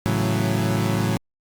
30% pulse chord, F# minor seventh, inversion first, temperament equal, 110 / 138.59 / 164.81 / 185 Hz, A2 / C#3 / E3 / F#3, 0 / 0 / 0 / 0 cents, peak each -20 / -25 / -25 / -23 dBFS, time 0.06-1.17 s, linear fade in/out 0 ms, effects Opus 48 kbps

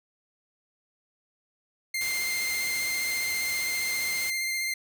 sawtooth tone with vibrato, 2100 Hz, C7, 6 cents sharp, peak -24 dBFS, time 1.94-4.74 s, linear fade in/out 5 ms, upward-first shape square, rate 15 Hz, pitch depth 13 cents each way
white noise, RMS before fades -37 dBFS, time 2.01-4.3 s, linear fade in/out 2 ms
effects none

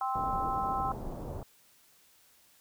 harmonic tone, 261.6 Hz, C4, in tune, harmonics 3 / 4 / 5, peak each -32 / -34 / -36 dBFS, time 0.01-0.92 s, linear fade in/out 2 ms
pink low-pass noise, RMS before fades -39 dBFS, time 0.15-1.43 s, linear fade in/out 2 ms, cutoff 870 Hz, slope 24 dB/octave
effects white hiss -63 dBFS RMS until 2.6 s

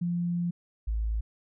sine tone pair in turn, 173.6 / 54.68 Hz, F3 / A1, -10 / -10 cents, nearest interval octave + minor sixth, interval 2000 cents, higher first, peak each -26 dBFS, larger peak neither, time 0.01-0.51 / 0.87-1.21 s, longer first, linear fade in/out 10 ms, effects none

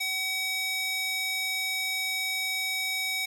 square tone with high-pass filter, 757 Hz, F#5, 39 cents sharp, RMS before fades -30 dBFS, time 0-3.26 s, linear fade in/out 10 ms, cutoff 2500 Hz, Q 1.6, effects none

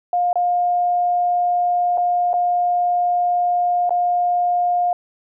sine tone with dropouts, 709 Hz, F5, 26 cents sharp, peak -15 dBFS, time 0.13-4.93 s, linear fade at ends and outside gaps 2 ms, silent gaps 0.33-0.356 / 1.975-1.98 / 2.332-2.339 / 3.894-3.906 s, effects none

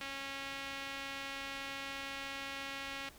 sawtooth tone with band-pass filter, 274.3 Hz, C#4, 18 cents flat, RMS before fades -43 dBFS, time 0.01-3.09 s, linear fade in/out 2 ms, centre 2600 Hz, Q 1.3, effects pink hiss -58 dBFS RMS until 3.18 s

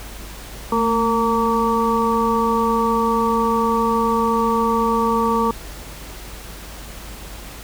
harmonic tone with a mistuned harmonic, 229.7 Hz, A#3, 25 cents flat, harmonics 1 / 2 / 4 / 5, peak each -21 / -21 / -21 / -21 dBFS, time 0.72-5.51 s, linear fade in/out 2 ms, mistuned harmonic 1, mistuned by -42 cents, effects added 50 Hz sine -36 dBFS peak until 7.63 s + pink hiss -37 dBFS RMS until 7.63 s

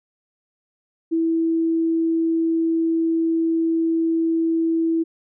sine tone, 328 Hz, E4, 9 cents flat, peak -17 dBFS, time 1.11-5.04 s, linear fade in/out 20 ms, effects none

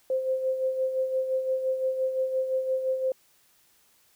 sine tone with tremolo, 522 Hz, C5, 4 cents flat, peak -22 dBFS, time 0.1-3.12 s, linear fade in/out 2 ms, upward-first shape sine, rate 5.8 Hz, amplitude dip 55%, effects white hiss -63 dBFS RMS until 4.15 s

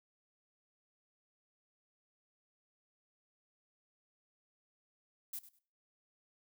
violet noise with echo, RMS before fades -42 dBFS, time 5.33-5.39 s, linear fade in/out 5 ms, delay 100 ms, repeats 2, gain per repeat -15 dB, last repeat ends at 5.59 s, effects noise-tail reverb RT60 0.4 s tail -18 dB re dry

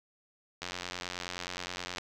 click train, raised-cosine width 0.2 ms, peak -19 dBFS, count 123, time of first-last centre 0.62-1.983 s, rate 89.5 Hz, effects none

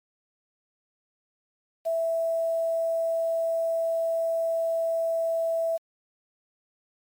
sine tone with quantisation, 659.3 Hz, E5, in tune, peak -23 dBFS, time 1.85-5.78 s, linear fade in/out 20 ms, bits 8, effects MP3 96 kbps

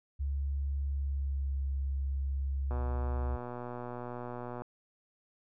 sine tone with pitch glide, 69.7 to 68.19 Hz, C#2 to C#2, +10 to -28 cents, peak -30 dBFS, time 0.19-3.37 s, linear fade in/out 20 ms, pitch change -38 cents, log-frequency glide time 0.89-1.61 s
click train, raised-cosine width 1 ms, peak -27 dBFS, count 234, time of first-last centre 2.71-4.62 s, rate 122 Hz
effects none

